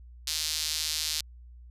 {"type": "tone with high-pass filter", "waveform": "sawtooth", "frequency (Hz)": 155.56, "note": "D#3", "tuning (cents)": 0, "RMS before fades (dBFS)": -31, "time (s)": [0.27, 1.21], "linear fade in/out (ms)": 5, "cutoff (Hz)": 4400, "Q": 1.9, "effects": ["added 60 Hz sine -46 dBFS peak until 1.7 s", "resampled to 32000 Hz"]}